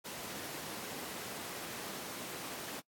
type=high-pass noise; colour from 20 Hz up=pink; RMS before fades=-44 dBFS; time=0.04-2.81 s; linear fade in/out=20 ms; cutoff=200 Hz; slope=12 dB/octave; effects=noise-tail reverb RT60 0.1 s tail -22 dB re dry + AAC 64 kbps